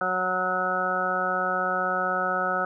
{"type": "harmonic tone", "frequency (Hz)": 184.1, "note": "F#3", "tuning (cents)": -8, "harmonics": [1, 2, 3, 4, 5, 7, 8], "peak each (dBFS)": [-37, -36, -31, -30, -38, -27, -29], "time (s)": [0.01, 2.65], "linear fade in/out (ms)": 2, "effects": []}